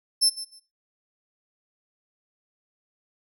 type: tone with echo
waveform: 30% pulse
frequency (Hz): 5300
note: E8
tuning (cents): +9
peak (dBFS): -13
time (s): 0.21-0.3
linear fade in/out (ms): 20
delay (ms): 150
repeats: 2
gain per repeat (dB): -15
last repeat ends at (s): 0.6
effects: noise-tail reverb RT60 0.3 s tail -19 dB re dry